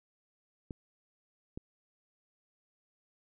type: clicks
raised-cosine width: 3 ms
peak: -27 dBFS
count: 2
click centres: 0.708 / 1.575 s
effects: none